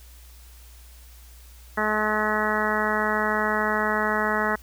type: harmonic tone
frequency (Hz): 213.6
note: G#3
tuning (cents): +49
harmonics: 1 / 2 / 3 / 4 / 5 / 6 / 7 / 8 / 9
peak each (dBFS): -30 / -30 / -30 / -30 / -30 / -30 / -30 / -30 / -30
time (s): 1.77-4.56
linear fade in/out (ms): 10
effects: added 60 Hz sine -45 dBFS peak until 4.62 s + white hiss -53 dBFS RMS until 4.62 s